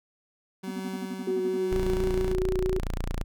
30% pulse tone with tremolo, 189.6 Hz, F#3, 43 cents sharp, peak -30 dBFS, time 0.63-2.34 s, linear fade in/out 10 ms, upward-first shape triangle, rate 1 Hz, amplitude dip 50%
triangle tone bursts, 246.9 Hz, B3, in tune, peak -29 dBFS, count 11, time 0.67-1.575 s, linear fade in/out 10 ms, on 45 ms, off 41 ms
sine tone with vibrato, 372.2 Hz, F#4, 10 cents sharp, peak -25 dBFS, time 1.27-2.79 s, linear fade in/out 5 ms, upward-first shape square, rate 4.3 Hz, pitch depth 8 cents each way
sawtooth tone, 28.94 Hz, A#0, 12 cents flat, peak -24 dBFS, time 1.71-3.24 s, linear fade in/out 10 ms
effects none

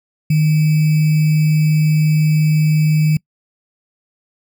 sine tone with sample-and-hold, 154.3 Hz, D#3, 14 cents flat, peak -10 dBFS, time 0.3-3.17 s, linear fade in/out 5 ms, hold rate 2450 Hz, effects noise-tail reverb RT60 0.1 s tail -26 dB re dry

